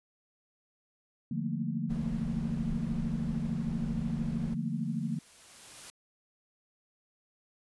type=chord; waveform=sine; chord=Bb major seventh; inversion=first; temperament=equal with one note detuned; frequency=148.45 / 174.61 / 220 / 233.1 Hz; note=D3 / F3 / A3 / Bb3; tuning=+19 / 0 / 0 / 0 cents; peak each=-36 dBFS; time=1.31-5.19 s; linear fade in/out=5 ms
type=noise; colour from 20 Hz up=brown; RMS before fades=-41 dBFS; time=1.89-4.55 s; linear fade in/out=20 ms
type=noise with exponential growth; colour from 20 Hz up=white; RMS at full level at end=-46 dBFS; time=3.64-5.9 s; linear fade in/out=0 ms; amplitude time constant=490 ms
effects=resampled to 24000 Hz